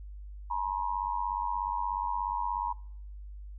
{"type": "tone with amplitude modulation", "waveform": "sine", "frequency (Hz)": 958, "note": "A#5", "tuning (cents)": 47, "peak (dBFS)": -25, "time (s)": [0.5, 2.73], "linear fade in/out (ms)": 10, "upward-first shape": "sine", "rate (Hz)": 96.8, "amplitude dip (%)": 90, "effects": ["noise-tail reverb RT60 0.7 s tail -23 dB re dry", "added 50 Hz sine -41 dBFS peak until 3.58 s"]}